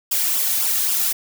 blue noise with flanger, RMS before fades -20 dBFS, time 0.11-1.13 s, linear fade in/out 10 ms, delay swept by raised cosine 0.47 to 1.97 ms, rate 3.8 Hz, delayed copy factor -0.65, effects none

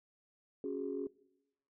sine chord, C# suspended fourth, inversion none, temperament equal, 277.2 / 370 / 415.3 Hz, C#4 / F#4 / G#4, 0 / 0 / 0 cents, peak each -40 / -40 / -39 dBFS, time 0.64-1.07 s, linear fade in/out 2 ms, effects noise-tail reverb RT60 0.9 s tail -22 dB re dry + tanh soft clip ceiling -27 dBFS

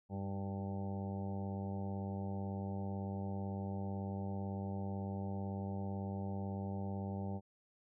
harmonic tone with a mistuned harmonic, 98 Hz, G2, in tune, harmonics 1 / 2 / 3 / 4 / 5 / 6 / 7 / 8 / 9, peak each -41 / -41 / -54 / -51 / -53 / -52 / -58 / -51 / -56 dBFS, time 0.09-7.41 s, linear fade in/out 50 ms, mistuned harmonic 3, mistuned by +50 cents, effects none

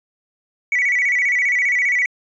triangle tone with vibrato, 2098 Hz, C7, 4 cents sharp, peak -12 dBFS, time 0.72-2.06 s, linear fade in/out 2 ms, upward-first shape square, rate 15 Hz, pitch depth 110 cents each way, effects tanh soft clip ceiling -11 dBFS + resampled to 16000 Hz

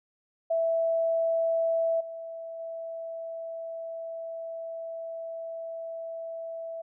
sine tone with level steps, 659.3 Hz, E5, in tune, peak -23 / -36 / -34 dBFS, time 0.5-6.82 s, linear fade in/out 10 ms, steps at 2 / 2.59 s, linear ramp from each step 10 ms, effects none

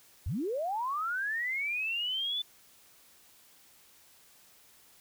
sine linear sweep, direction up, 57.7 to 3520 Hz, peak -30 dBFS, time 0.26-2.42 s, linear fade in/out 5 ms, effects white hiss -60 dBFS RMS until 5 s

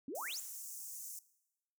sine exponential sweep, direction up, 243.1 to 7902 Hz, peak -40 dBFS, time 0.08-0.4 s, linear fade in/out 2 ms
pink high-pass noise, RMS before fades -47 dBFS, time 0.15-1.19 s, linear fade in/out 2 ms, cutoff 6100 Hz, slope 48 dB/octave
effects noise-tail reverb RT60 0.9 s tail -19 dB re dry

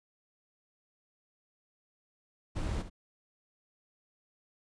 brown noise with echo, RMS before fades -33 dBFS, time 2.55-2.83 s, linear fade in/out 20 ms, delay 69 ms, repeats 1, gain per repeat -11 dB, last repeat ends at 2.899 s, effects resampled to 22050 Hz

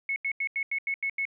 sine tone bursts, 2196 Hz, C#7, 17 cents flat, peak -26 dBFS, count 8, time 0.09-1.253 s, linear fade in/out 2 ms, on 71 ms, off 85 ms, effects none

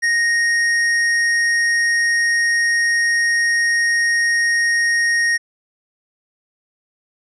triangle tone with tanh clipping, 1864.7 Hz, A#6, in tune, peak -16 dBFS, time 0.02-5.38 s, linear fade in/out 20 ms, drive 18 dB, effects resampled to 22050 Hz

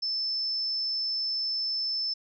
sine tone, 5274 Hz, E8, in tune, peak -27 dBFS, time 0.02-2.14 s, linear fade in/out 10 ms, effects none

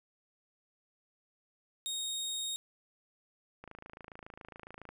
25% pulse tone, 3729 Hz, A#7, in tune, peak -31 dBFS, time 1.86-2.56 s, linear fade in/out 0 ms
click train, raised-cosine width 0.5 ms, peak -32 dBFS, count 35, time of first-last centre 3.64-4.89 s, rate 27.2 Hz
effects none

